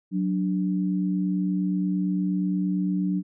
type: tone pair together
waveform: sine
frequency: 184.9 / 293.5 Hz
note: F#3 / D4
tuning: -1 / -1 cents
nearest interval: minor sixth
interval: 800 cents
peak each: -23 / -28 dBFS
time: 0.11-3.23 s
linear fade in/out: 50 ms
effects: none